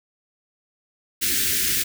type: band-stop noise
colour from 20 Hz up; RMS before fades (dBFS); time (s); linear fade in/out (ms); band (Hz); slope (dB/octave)
white; -22; 1.21-1.84; 20; 410 to 1500; 48
effects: none